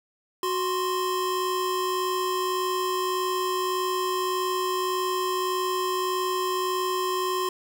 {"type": "tone pair together", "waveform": "square", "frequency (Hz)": [369.4, 1046.5], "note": ["F#4", "C6"], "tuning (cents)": [-3, 0], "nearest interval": "octave + tritone", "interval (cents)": 1803, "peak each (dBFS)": -28, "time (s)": [0.43, 7.49], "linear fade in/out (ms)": 2, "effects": ["10-bit"]}